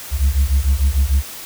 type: beating tone pair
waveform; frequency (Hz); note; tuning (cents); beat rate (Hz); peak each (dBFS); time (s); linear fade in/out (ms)
sine; 65.41 / 72.11; C2 / D2; 0 / -31; 6.7; -14; 0.11-1.24; 50
effects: tanh soft clip ceiling -9 dBFS + white hiss -33 dBFS RMS until 1.45 s